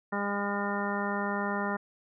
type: harmonic tone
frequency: 202.3 Hz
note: G#3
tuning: 45 cents flat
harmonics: 1 / 2 / 3 / 4 / 5 / 6 / 7 / 9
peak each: -33 / -37 / -38 / -37 / -37 / -40 / -37 / -38 dBFS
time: 0.12-1.77 s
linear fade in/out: 10 ms
effects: none